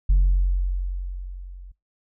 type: tone with level ramp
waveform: sine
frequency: 45.47 Hz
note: F#1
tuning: 29 cents flat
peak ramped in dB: -10 to -38 dBFS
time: 0.09-1.72 s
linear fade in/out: 10 ms
effects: noise-tail reverb RT60 0.2 s tail -24 dB re dry + tanh soft clip ceiling -12 dBFS